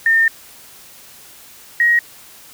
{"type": "tone pair in turn", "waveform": "sine", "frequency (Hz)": [1816, 1889], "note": ["A#6", "A#6"], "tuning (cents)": [-46, 22], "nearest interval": "minor second", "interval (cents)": 68, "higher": "second", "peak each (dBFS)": -10, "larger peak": "neither", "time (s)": [[0.06, 0.28], [1.8, 1.99]], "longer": "first", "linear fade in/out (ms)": 2, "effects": ["white hiss -42 dBFS RMS until 2.53 s"]}